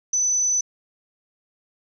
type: tone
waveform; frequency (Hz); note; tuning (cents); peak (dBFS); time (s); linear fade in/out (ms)
sine; 6010; F#8; +26; -18; 0.13-0.61; 5
effects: none